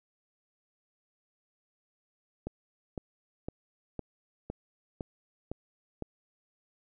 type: click train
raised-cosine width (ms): 2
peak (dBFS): -22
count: 8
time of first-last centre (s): 2.47-6.023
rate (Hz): 1.97
effects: none